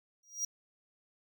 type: tone with exponential growth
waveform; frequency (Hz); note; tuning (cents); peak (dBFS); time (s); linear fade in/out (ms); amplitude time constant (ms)
square; 5730; F8; +44; -29; 0.23-0.45; 5; 46
effects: none